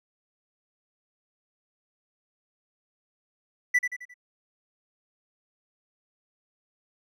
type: tone with echo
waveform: triangle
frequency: 1975.5 Hz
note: B6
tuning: in tune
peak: -16 dBFS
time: 3.74-3.79 s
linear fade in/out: 10 ms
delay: 88 ms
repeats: 4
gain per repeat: -7 dB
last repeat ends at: 4.142 s
effects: none